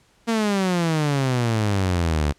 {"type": "exponential sweep", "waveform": "sawtooth", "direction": "down", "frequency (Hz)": [233.1, 71.1], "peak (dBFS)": -15, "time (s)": [0.27, 2.33], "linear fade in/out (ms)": 20, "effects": ["pink hiss -59 dBFS RMS until 2.38 s", "low-pass 9000 Hz 12 dB/octave"]}